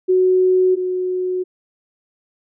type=tone pair in turn; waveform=sine; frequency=370 / 366.8 Hz; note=F#4 / F#4; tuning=0 / -15 cents; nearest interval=unison; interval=15 cents; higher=first; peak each=-11 / -18 dBFS; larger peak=first; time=0.08-0.76 / 0.76-1.44 s; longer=neither; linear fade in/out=20 ms; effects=none